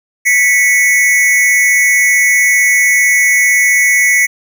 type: tone pair together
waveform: square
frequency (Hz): 1975.5 / 2211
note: B6 / C#7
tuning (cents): 0 / -5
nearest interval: major second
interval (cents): 195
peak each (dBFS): -11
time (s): 0.25-4.27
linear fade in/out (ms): 20
effects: none